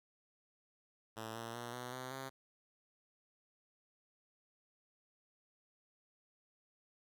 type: tone with pitch steps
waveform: 5% pulse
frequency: 111.3 / 115.36 / 119.56 / 123.92 / 128.44 / 133.13 Hz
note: A2 / A#2 / A#2 / B2 / C3 / C3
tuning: +20 / -18 / +44 / +6 / -32 / +30 cents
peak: -32 dBFS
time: 1.16-2.3 s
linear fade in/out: 20 ms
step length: 190 ms
effects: none